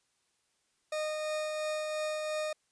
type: tone with tremolo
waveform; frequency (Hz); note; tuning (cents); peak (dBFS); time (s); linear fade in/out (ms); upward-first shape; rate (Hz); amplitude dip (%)
40% pulse; 615; D#5; -20; -30; 0.92-2.53; 5; triangle; 2.9; 30
effects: white hiss -75 dBFS RMS until 2.71 s + resampled to 22050 Hz

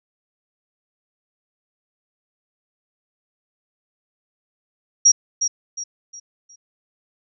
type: tone with echo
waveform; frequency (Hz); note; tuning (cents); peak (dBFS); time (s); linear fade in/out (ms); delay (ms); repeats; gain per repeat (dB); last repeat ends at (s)
sine; 5680; F8; +28; -8; 5.05-5.12; 10; 360; 4; -9; 6.56
effects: none

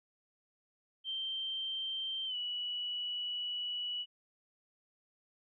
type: tone with pitch glide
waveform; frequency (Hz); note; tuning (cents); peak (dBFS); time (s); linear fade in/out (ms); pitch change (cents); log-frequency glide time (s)
sine; 3136 to 2943; G7 to F#7; 0 to -10; -35; 1.04-4.06; 50; -110; 2.26-2.36
effects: none

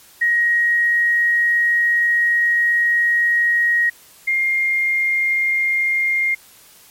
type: tone pair in turn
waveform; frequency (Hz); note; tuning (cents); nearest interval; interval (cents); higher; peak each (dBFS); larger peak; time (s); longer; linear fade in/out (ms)
sine; 1888 / 2119; A#6 / C7; +22 / +21; major second; 199; second; -13 / -15; first; 0.21-3.9 / 4.27-6.35; first; 10
effects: white hiss -47 dBFS RMS until 6.9 s + MP3 64 kbps

